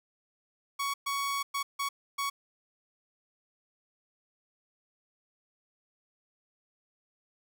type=tone bursts at uneven times; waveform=sawtooth; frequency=1118 Hz; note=C#6; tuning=14 cents sharp; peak=-26 dBFS; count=5; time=0.79-0.94 / 1.06-1.43 / 1.54-1.63 / 1.79-1.89 / 2.18-2.3 s; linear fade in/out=10 ms; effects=none